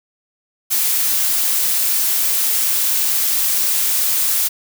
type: noise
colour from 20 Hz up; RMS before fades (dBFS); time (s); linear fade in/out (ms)
blue; -17; 0.7-4.49; 20
effects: none